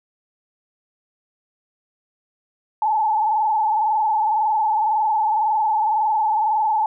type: tone with frequency modulation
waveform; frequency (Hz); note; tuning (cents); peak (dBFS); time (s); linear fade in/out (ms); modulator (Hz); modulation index
sine; 864; A5; -32; -16; 2.82-6.86; 2; 21.9; 1.5
effects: none